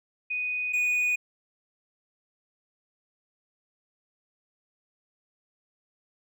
sine / triangle tone pair in turn, 2486 / 2472 Hz, D#7 / D#7, -2 / -12 cents, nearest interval unison, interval 10 cents, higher first, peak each -27 / -21 dBFS, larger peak second, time 0.3-0.73 / 0.73-1.16 s, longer neither, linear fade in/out 10 ms, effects none

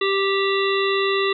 harmonic tone, 392 Hz, G4, in tune, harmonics 1 / 3 / 5 / 7 / 9 / 10, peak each -20 / -25 / -27 / -28 / -30 / -30 dBFS, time 0.01-1.33 s, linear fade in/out 5 ms, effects none

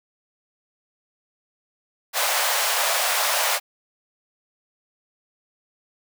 pink high-pass noise, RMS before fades -22 dBFS, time 2.13-3.6 s, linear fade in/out 50 ms, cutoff 560 Hz, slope 48 dB/octave, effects none

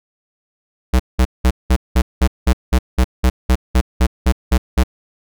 square tone bursts, 63.1 Hz, B1, 38 cents sharp, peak -10 dBFS, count 16, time 0.93-4.836 s, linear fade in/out 10 ms, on 66 ms, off 190 ms, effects none

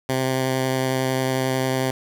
10% pulse tone with vibrato, 130.81 Hz, C3, in tune, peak -12 dBFS, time 0.09-1.91 s, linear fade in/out 2 ms, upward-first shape triangle, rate 11 Hz, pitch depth 13 cents each way, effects none

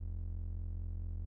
triangle ring-modulated tone, 62 Hz, B1, 7 cents sharp, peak -32 dBFS, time 0-1.26 s, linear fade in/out 20 ms, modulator 22.3 Hz, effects none

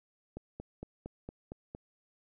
click train, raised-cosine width 2 ms, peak -28 dBFS, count 7, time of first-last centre 0.37-1.749 s, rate 4.35 Hz, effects none

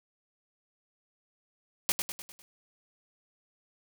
white noise with echo, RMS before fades -26 dBFS, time 1.89-1.92 s, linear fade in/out 0 ms, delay 100 ms, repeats 5, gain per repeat -6 dB, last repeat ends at 2.42 s, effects none

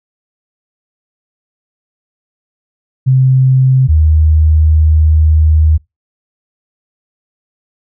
sine tone pair in turn, 130.81 / 77.98 Hz, C3 / D#2, 0 / +4 cents, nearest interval major sixth, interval 896 cents, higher first, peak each -5 dBFS, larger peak neither, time 3.06-3.88 / 3.88-5.78 s, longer second, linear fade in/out 20 ms, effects noise-tail reverb RT60 0.2 s tail -24 dB re dry

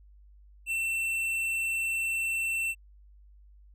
sine tone with tanh clipping, 2690 Hz, E7, 34 cents sharp, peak -29 dBFS, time 0.66-2.75 s, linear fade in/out 50 ms, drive 12 dB, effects added 50 Hz sine -52 dBFS peak until 3.74 s

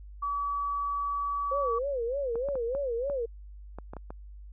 sine tone, 1143 Hz, D6, 47 cents flat, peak -28 dBFS, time 0.22-1.79 s, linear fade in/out 10 ms
sine tone with vibrato, 512 Hz, C5, 38 cents flat, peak -28 dBFS, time 1.51-3.26 s, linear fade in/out 10 ms, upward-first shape sine, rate 3.3 Hz, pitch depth 190 cents each way
clicks, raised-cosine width 1 ms, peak -26 dBFS, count 9, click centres 2.356 / 2.487 / 2.555 / 2.75 / 3.099 / 3.786 / 3.935 / 3.967 / 4.105 s
effects added 50 Hz sine -43 dBFS peak until 4.52 s

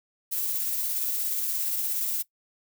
violet noise with tremolo, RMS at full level -27 dBFS, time 0.31-2.23 s, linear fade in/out 20 ms, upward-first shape triangle, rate 17 Hz, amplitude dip 30%, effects noise-tail reverb RT60 0.1 s tail -19 dB re dry

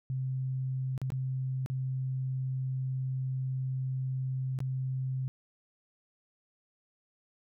sine tone with dropouts, 130.81 Hz, C3, in tune, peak -30 dBFS, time 0.1-5.28 s, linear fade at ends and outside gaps 0 ms, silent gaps 0.978-1.016 / 1.103-1.12 / 1.661-1.7 / 4.589-4.604 s, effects none

